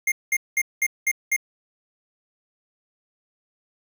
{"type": "tone bursts", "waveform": "square", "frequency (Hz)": 2120, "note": "C7", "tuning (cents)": 22, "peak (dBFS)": -19, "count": 6, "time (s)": [0.07, 1.364], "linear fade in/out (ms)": 5, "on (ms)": 49, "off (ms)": 200, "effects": ["9-bit"]}